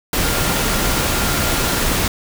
sine tone in noise, 1396.9 Hz, F6, in tune, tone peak -29 dBFS, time 0.24-1.8 s, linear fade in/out 2 ms, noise pink, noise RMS -18 dBFS, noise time 0.13-2.08 s, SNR -14 dB, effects none

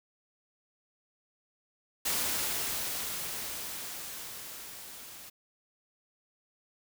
white noise with level ramp, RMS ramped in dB -30 to -48 dBFS, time 2.05-5.3 s, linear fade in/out 10 ms, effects none

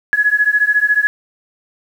sine beating tone pair, 1681 / 1695 Hz, G#6 / G#6, +20 / +35 cents, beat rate 14 Hz, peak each -14 dBFS, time 0.13-1.07 s, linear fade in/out 0 ms, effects 7-bit

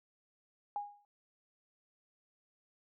sine tone with exponential decay, 820 Hz, G#5, 22 cents flat, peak -32 dBFS, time 0.76-1.05 s, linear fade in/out 1 ms, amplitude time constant 63 ms, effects none

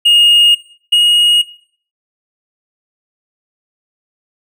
triangle tone pair in turn, 2854 / 2877 Hz, F7 / F#7, +37 / -49 cents, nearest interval unison, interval 14 cents, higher second, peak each -4 dBFS, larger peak neither, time 0.05-0.55 / 0.92-1.42 s, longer neither, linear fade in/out 10 ms, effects noise-tail reverb RT60 0.5 s tail -17 dB re dry

